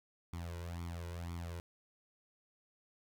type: tone with flanger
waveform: sawtooth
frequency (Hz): 85.5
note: F2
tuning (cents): -36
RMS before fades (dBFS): -43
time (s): 0.33-1.6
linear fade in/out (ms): 0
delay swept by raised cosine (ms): 0.88 to 2.08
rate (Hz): 2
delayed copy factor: +0.8
effects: none